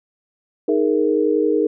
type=chord; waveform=sine; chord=D# suspended fourth; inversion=none; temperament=equal; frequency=311.1 / 415.3 / 466.2 Hz; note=D#4 / G#4 / A#4; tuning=0 / 0 / 0 cents; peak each=-19 dBFS; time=0.68-1.67 s; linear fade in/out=5 ms
type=tone with exponential decay; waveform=sine; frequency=659.3 Hz; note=E5; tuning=in tune; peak=-26 dBFS; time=0.69-1.43 s; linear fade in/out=1 ms; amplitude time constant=160 ms
effects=none